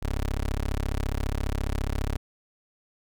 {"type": "tone", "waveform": "20% pulse", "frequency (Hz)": 34.65, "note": "C#1", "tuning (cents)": 0, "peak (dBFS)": -21, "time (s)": [0.02, 2.17], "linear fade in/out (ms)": 10, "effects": []}